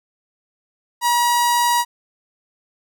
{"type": "tone with notch filter", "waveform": "sawtooth", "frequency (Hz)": 959, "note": "A#5", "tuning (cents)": 49, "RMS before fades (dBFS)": -17, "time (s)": [1.01, 1.85], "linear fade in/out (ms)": 50, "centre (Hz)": 2400, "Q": 1.6, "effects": []}